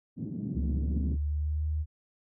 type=band-pass noise; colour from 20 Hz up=pink; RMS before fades=-35 dBFS; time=0.16-1.18 s; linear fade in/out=50 ms; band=140 to 250 Hz; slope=24 dB/octave
type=tone with pitch glide; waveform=sine; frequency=70 to 76.78 Hz; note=C#2 to D#2; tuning=+18 to -22 cents; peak=-27 dBFS; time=0.54-1.86 s; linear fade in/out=50 ms; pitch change=+160 cents; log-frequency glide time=0.65-1.67 s
effects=none